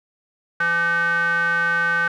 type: tone with band-pass filter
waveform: square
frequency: 169.6 Hz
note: E3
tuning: 50 cents sharp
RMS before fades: -20 dBFS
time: 0.6-2.08 s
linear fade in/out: 5 ms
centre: 1500 Hz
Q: 8.2
effects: none